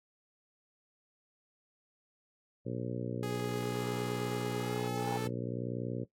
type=harmonic tone; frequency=60.6 Hz; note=B1; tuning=32 cents flat; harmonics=2 / 3 / 4 / 5 / 6 / 7 / 8 / 9; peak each=-39 / -41 / -42 / -43 / -44 / -44 / -45 / -46 dBFS; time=2.65-6.05 s; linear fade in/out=20 ms
type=tone with pitch glide; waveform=sawtooth; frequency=415.3 to 438.5 Hz; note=G#4 to A4; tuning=0 to -6 cents; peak=-34 dBFS; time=3.23-5.27 s; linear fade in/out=0 ms; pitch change=+94 cents; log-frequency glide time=4.57-5.13 s
type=tone with exponential growth; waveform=sine; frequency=809 Hz; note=G#5; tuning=46 cents flat; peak=-34 dBFS; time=3.88-5.17 s; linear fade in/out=0 ms; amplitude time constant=280 ms
effects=noise-tail reverb RT60 0.1 s tail -17 dB re dry + AAC 48 kbps